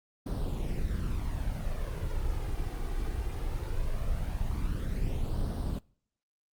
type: noise with flanger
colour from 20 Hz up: brown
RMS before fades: -31 dBFS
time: 0.26-5.79 s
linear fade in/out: 5 ms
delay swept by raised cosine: 0.21 to 2.61 ms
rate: 0.19 Hz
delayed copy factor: +0.6
effects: noise-tail reverb RT60 0.6 s tail -26 dB re dry + Opus 24 kbps